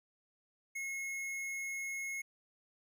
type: tone with hard clipping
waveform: sine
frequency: 2170 Hz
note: C#7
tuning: 37 cents flat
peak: -39 dBFS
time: 0.75-2.22 s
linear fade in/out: 10 ms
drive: 14 dB
effects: none